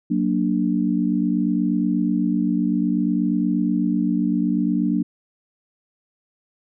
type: chord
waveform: sine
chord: Gb augmented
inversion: none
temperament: equal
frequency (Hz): 185 / 233.1 / 293.7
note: Gb3 / Bb3 / D4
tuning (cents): 0 / 0 / 0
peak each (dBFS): -22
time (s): 0.1-5.03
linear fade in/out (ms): 10
effects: none